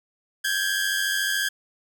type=tone pair together; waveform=sawtooth; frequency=1579.1 / 1673 Hz; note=G6 / G#6; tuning=+12 / +12 cents; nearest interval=minor second; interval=100 cents; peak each=-22 dBFS; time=0.44-1.49 s; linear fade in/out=10 ms; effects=none